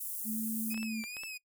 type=high-pass noise; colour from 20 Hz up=pink; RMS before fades=-39 dBFS; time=0-0.74 s; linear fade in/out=10 ms; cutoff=9900 Hz; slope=24 dB/octave
type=tone with pitch glide; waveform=sine; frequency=218.3 to 221.3 Hz; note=A3 to A3; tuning=-13 to +10 cents; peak=-34 dBFS; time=0.24-1.05 s; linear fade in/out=50 ms; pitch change=+23 cents; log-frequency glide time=0.35-0.4 s
type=tone with vibrato; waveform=sawtooth; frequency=2489 Hz; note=D#7; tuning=in tune; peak=-37 dBFS; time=0.7-1.38 s; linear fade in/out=10 ms; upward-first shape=triangle; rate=2.3 Hz; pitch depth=110 cents each way
type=clicks; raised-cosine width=0.3 ms; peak=-30 dBFS; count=6; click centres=0.744 / 0.777 / 0.83 / 1.039 / 1.168 / 1.235 s
effects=noise-tail reverb RT60 0.1 s tail -22 dB re dry